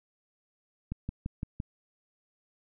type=click train; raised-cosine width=5 ms; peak=-21 dBFS; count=5; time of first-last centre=0.92-1.601 s; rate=5.87 Hz; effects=none